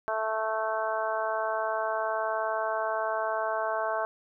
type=harmonic tone; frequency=219.7 Hz; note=A3; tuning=2 cents flat; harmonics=2 / 3 / 4 / 5 / 6 / 7; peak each=-38 / -30 / -34 / -34 / -38 / -36 dBFS; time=0.08-4.05 s; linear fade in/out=0 ms; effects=none